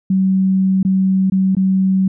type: tone with dropouts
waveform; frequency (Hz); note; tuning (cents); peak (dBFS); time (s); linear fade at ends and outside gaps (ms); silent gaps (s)
sine; 190; F#3; +46; -11; 0.1-2.08; 5; 0.83-0.849 / 1.3-1.32 / 1.551-1.567
effects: none